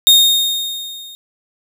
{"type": "tone with level ramp", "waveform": "40% pulse", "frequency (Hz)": 3697, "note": "A#7", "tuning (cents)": -15, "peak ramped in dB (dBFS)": [-3, -32], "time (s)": [0.07, 1.15], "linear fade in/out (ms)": 0, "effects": []}